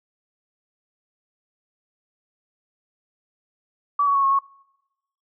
sine tone with pitch steps, 1149 / 1123 / 1106 / 1089 / 1102 Hz, D6 / C#6 / C#6 / C#6 / C#6, -38 / +22 / -4 / -31 / -11 cents, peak -16 dBFS, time 3.99-4.39 s, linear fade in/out 5 ms, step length 80 ms, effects noise-tail reverb RT60 0.9 s tail -25 dB re dry

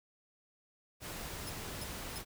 pink noise, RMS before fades -43 dBFS, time 1-2.25 s, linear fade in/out 50 ms
15% pulse tone bursts, 5150 Hz, E8, 41 cents flat, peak -37 dBFS, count 3, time 1.47-2.182 s, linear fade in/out 0 ms, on 24 ms, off 320 ms
effects none

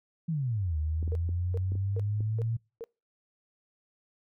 sine exponential two-way sweep, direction down then up, 171.8 to 76 to 116 Hz, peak -27 dBFS, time 0.28-2.57 s, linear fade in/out 10 ms, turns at 0.77 s
clicks, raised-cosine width 3 ms, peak -28 dBFS, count 6, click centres 1.028 / 1.078 / 1.291 / 1.72 / 1.754 / 2.206 s
sine tone bursts, 460.2 Hz, A#4, 22 cents flat, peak -35 dBFS, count 5, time 1.12-2.84 s, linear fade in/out 0 ms, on 32 ms, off 390 ms
effects noise-tail reverb RT60 0.3 s tail -26 dB re dry

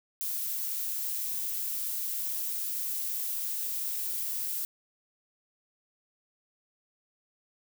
violet noise, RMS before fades -33 dBFS, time 0.21-4.65 s, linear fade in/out 0 ms, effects none

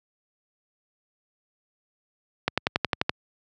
accelerating click train, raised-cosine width 0.3 ms, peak -5 dBFS, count 8, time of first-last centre 2.48-3.094 s, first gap 96 ms, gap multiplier 0.97, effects high-pass 80 Hz 12 dB/octave

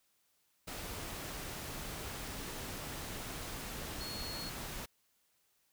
sine tone in noise, 4328 Hz, C#8, 42 cents flat, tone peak -43 dBFS, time 4-4.5 s, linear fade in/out 10 ms, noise pink, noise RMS -43 dBFS, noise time 0.67-4.86 s, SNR -3 dB, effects white hiss -75 dBFS RMS until 5.72 s

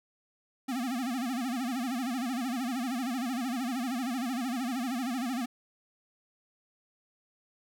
square tone with vibrato, 250.2 Hz, B3, 23 cents sharp, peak -31 dBFS, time 0.68-5.46 s, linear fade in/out 10 ms, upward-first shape sine, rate 13 Hz, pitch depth 150 cents each way, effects none

